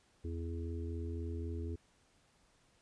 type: harmonic tone with a mistuned harmonic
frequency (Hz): 83.9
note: E2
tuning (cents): +31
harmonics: 1 / 3 / 4 / 5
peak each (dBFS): -38 / -47 / -47 / -48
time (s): 0.24-1.76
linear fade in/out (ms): 10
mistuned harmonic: 1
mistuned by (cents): -35
effects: pink hiss -70 dBFS RMS until 2.81 s + resampled to 22050 Hz